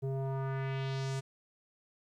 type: tone with low-pass filter sweep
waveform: square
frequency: 134.5 Hz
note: C3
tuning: 48 cents sharp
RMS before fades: -35 dBFS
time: 0.02-1.21 s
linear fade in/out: 20 ms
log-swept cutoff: 430 to 8600 Hz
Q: 1.7
effects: 12-bit